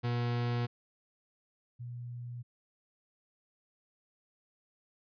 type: tone pair in turn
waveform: 40% pulse / sine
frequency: 120.2 / 121.04 Hz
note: B2 / B2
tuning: -46 / -34 cents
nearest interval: unison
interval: 12 cents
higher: second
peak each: -29 / -39 dBFS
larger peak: first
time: 0.03-0.67 / 1.79-2.43 s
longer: neither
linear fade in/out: 20 ms
effects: resampled to 11025 Hz